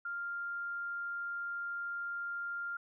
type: tone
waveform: sine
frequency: 1396.9 Hz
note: F6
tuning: in tune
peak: -36 dBFS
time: 0.05-2.77 s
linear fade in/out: 5 ms
effects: none